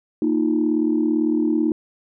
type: chord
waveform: sine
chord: Bb suspended fourth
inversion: none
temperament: equal with one note detuned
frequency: 232.4 / 311.1 / 349.2 Hz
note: Bb3 / Eb4 / F4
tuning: -5 / 0 / 0 cents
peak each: -22 / -18 / -24 dBFS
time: 0.22-1.72 s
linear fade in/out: 2 ms
effects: tanh soft clip ceiling -9 dBFS